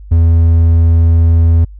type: tone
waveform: triangle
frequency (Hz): 82.9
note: E2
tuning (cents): +10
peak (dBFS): -3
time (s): 0.11-1.65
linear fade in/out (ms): 10
effects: added 50 Hz sine -29 dBFS peak until 1.79 s

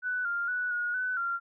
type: tone with pitch steps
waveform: sine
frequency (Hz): 1491 / 1399 / 1479 / 1444 / 1502 / 1383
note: F#6 / F6 / F#6 / F#6 / F#6 / F6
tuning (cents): +13 / +3 / -1 / -43 / +26 / -17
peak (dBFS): -28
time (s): 0.02-1.4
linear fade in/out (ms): 50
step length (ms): 230
effects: none

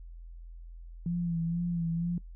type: tone with vibrato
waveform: sine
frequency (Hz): 169.6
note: E3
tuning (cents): +50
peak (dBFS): -28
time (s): 1.06-2.18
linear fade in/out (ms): 2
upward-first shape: sine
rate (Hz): 2.1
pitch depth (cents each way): 44
effects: noise-tail reverb RT60 0.1 s tail -23 dB re dry + added 42 Hz sine -43 dBFS peak until 2.35 s

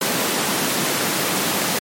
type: high-pass noise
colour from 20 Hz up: pink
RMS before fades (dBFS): -21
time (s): 0.01-1.79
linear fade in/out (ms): 5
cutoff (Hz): 160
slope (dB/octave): 24
effects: MP3 64 kbps

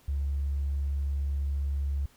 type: tone with tanh clipping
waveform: triangle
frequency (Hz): 70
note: C#2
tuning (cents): +18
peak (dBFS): -26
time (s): 0.08-2.06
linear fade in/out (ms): 5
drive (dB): 2
effects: pink hiss -61 dBFS RMS until 2.16 s

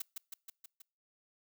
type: noise with echo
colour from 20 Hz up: blue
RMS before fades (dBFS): -38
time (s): 0-0.02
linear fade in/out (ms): 5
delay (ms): 160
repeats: 5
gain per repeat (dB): -3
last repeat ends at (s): 0.82
effects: noise-tail reverb RT60 0.4 s tail -26 dB re dry

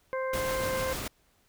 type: harmonic tone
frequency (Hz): 523.3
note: C5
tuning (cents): 0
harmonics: 1 / 2 / 3 / 4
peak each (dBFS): -30 / -36 / -40 / -42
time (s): 0.13-0.93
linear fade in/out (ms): 0
type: noise with tremolo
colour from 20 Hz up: pink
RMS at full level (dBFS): -34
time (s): 0.33-1.08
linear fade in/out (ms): 5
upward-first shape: sine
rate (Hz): 6.9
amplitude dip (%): 25
effects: pink hiss -67 dBFS RMS until 1.48 s

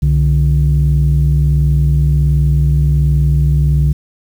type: tone pair together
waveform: sine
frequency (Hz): 65.45 / 146.83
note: C2 / D3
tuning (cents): +1 / 0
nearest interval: octave + major second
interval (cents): 1399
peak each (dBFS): -10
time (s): 0.02-3.93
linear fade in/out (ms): 10
effects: tanh soft clip ceiling -4 dBFS + 7-bit

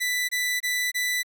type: tone bursts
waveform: sawtooth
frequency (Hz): 1984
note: B6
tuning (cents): +7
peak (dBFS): -20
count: 4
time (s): 0-1.232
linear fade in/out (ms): 20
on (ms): 290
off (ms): 24
effects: none

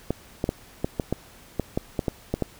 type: clicks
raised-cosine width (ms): 2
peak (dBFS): -10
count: 12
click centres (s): 0.106 / 0.441 / 0.491 / 0.845 / 0.998 / 1.126 / 1.597 / 1.775 / 1.992 / 2.082 / 2.34 / 2.423
effects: pink hiss -50 dBFS RMS until 2.59 s

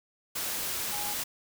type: tone in noise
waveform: sine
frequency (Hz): 827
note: G#5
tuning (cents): -8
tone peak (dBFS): -38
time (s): 0.92-1.14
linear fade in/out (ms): 10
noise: white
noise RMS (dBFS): -33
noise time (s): 0.35-1.24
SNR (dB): -8
effects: none

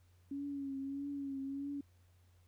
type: tone with vibrato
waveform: sine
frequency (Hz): 277.2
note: C#4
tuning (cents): 0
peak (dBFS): -38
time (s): 0.31-1.81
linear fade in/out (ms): 5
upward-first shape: triangle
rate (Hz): 1.6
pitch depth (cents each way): 52
effects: added 89 Hz sine -64 dBFS peak until 2.47 s + pink hiss -75 dBFS RMS until 2.47 s

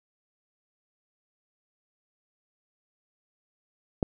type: click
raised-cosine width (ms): 2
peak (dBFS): -11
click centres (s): 4.028
effects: none

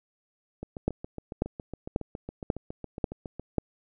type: two click trains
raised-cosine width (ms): 2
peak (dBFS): -11 / -23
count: 6 / 21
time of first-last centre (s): 0.88-3.583 / 0.63-3.396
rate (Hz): 1.85 / 7.23
effects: none

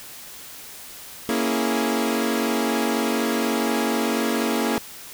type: chord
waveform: sawtooth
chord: A# half-diminished seventh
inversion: none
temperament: equal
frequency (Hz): 233.1 / 277.2 / 329.6 / 415.3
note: A#3 / C#4 / E4 / G#4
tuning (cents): 0 / 0 / 0 / 0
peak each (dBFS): -20 / -23 / -24 / -24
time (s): 1.29-4.78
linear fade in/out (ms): 0
effects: white hiss -40 dBFS RMS until 5.13 s

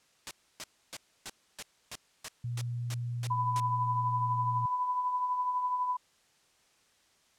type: noise bursts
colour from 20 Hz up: white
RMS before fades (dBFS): -38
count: 11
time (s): 0.27-3.599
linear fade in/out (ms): 0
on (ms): 39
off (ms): 290
type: tone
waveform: sine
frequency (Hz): 120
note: B2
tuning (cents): -49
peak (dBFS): -32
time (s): 2.44-4.66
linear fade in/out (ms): 5
type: tone with tremolo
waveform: sine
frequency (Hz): 997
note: B5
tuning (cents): +16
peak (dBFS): -26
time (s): 3.3-5.97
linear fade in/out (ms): 10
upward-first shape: triangle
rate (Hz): 12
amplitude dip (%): 50
effects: white hiss -67 dBFS RMS until 7.38 s + low-pass 8000 Hz 12 dB/octave

